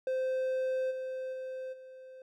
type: tone with level steps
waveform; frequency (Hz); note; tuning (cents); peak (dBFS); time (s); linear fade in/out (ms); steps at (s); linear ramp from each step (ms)
triangle; 519; C5; -14; -27 / -33 / -35 / -45; 0.07-2.22; 2; 0.9 / 1.32 / 1.72; 20
effects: none